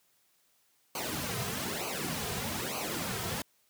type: noise with flanger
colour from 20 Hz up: pink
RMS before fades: -35 dBFS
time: 0.95-3.42 s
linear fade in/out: 2 ms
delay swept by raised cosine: 0.56 to 3.56 ms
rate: 1.1 Hz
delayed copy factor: -0.8
effects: white hiss -70 dBFS RMS until 3.69 s + high-pass 80 Hz 12 dB/octave